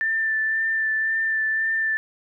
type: tone with vibrato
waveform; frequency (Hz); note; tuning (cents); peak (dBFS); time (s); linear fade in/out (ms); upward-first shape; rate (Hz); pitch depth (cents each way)
sine; 1775; A6; +15; -20; 0.01-1.97; 0; sine; 1.9; 16
effects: none